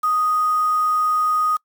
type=tone with quantisation; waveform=sine; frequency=1244.5 Hz; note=D#6; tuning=in tune; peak=-16 dBFS; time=0.03-1.57 s; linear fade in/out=10 ms; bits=6; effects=noise-tail reverb RT60 0.1 s tail -24 dB re dry